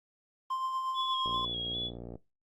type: tone with tremolo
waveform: triangle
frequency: 1046.5 Hz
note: C6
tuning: in tune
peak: -28 dBFS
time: 0.5-1.45 s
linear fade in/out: 5 ms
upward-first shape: sine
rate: 8.5 Hz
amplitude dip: 35%
type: tone with vibrato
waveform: sine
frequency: 3354 Hz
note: G#7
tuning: 16 cents sharp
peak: -33 dBFS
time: 0.94-1.91 s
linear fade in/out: 50 ms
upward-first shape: square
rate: 2.5 Hz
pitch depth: 31 cents each way
type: click train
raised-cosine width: 2 ms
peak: -29 dBFS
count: 54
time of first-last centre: 1.26-2.155 s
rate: 59.2 Hz
effects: noise-tail reverb RT60 0.2 s tail -20 dB re dry + Opus 24 kbps